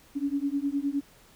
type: beating tone pair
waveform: sine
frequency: 277.2 / 286.9 Hz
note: C#4 / D4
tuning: 0 / -40 cents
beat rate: 9.7 Hz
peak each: -29 dBFS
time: 0.15-1.01 s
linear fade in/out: 20 ms
effects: pink hiss -57 dBFS RMS until 1.35 s